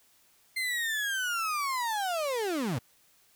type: linear sweep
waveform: 35% pulse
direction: down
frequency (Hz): 2093 to 103.8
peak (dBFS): -27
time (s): 0.56-2.79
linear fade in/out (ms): 10
effects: white hiss -64 dBFS RMS until 3.35 s